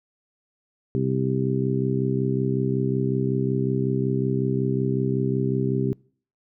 harmonic tone, 65.41 Hz, C2, in tune, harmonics 2 / 3 / 4 / 5 / 6, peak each -24 / -28 / -28 / -32 / -27 dBFS, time 0.95-5.93 s, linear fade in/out 0 ms, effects noise-tail reverb RT60 0.5 s tail -26 dB re dry

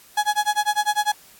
35% pulse tone with tremolo, 839 Hz, G#5, 17 cents sharp, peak -14 dBFS, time 0.17-1.12 s, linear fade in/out 5 ms, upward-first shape sine, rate 10 Hz, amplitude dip 100%, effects white hiss -50 dBFS RMS until 1.39 s + AAC 64 kbps

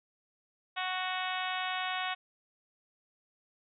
harmonic tone, 370 Hz, F#4, in tune, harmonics 2 / 3 / 4 / 5 / 6 / 7 / 8 / 9 / 10, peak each -37 / -39 / -40 / -41 / -42 / -42 / -43 / -44 / -44 dBFS, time 0.76-2.15 s, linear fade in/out 20 ms, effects none

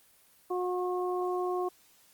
harmonic tone, 361.7 Hz, F#4, 39 cents flat, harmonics 1 / 2 / 3, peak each -30 / -35 / -37 dBFS, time 0.5-1.69 s, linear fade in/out 10 ms, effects white hiss -62 dBFS RMS until 2.13 s + Opus 24 kbps

